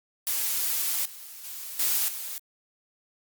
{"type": "noise with level steps", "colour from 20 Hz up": "blue", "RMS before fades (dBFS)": [-27, -43, -38, -25, -35], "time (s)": [0.27, 2.38], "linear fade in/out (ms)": 0, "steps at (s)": [1.05, 1.44, 1.79, 2.08], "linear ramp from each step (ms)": 5, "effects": ["Opus 48 kbps"]}